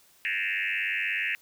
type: tone with frequency modulation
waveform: sine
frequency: 2217 Hz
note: C#7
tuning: in tune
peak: -26 dBFS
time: 0.25-1.35 s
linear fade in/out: 0 ms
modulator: 96.8 Hz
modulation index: 5.5
effects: white hiss -60 dBFS RMS until 1.41 s